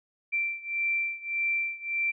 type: beating tone pair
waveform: sine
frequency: 2349 / 2350.7 Hz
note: D7 / D7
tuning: 0 / +1 cents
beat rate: 1.7 Hz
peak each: -29 / -31 dBFS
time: 0.32-2.12 s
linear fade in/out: 20 ms
effects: none